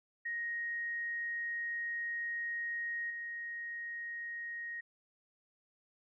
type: tone with level steps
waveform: sine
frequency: 1874 Hz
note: A#6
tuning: 9 cents sharp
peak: -35 / -39 dBFS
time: 0.25-4.81 s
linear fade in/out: 10 ms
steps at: 3.1 s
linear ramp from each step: 5 ms
effects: none